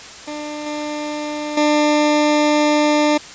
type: tone with level steps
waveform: 20% pulse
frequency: 298.8 Hz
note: D4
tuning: 30 cents sharp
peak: -21 / -18 / -8 dBFS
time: 0.27-3.18 s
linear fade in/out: 10 ms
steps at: 0.66 / 1.57 s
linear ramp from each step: 5 ms
effects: white hiss -36 dBFS RMS until 3.34 s + resampled to 16000 Hz